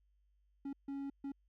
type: tone bursts at uneven times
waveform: triangle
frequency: 277.2 Hz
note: C#4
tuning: in tune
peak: -37 dBFS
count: 3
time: 0.65-0.73 / 0.88-1.1 / 1.24-1.32 s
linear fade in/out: 5 ms
effects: added 50 Hz sine -70 dBFS peak until 1.48 s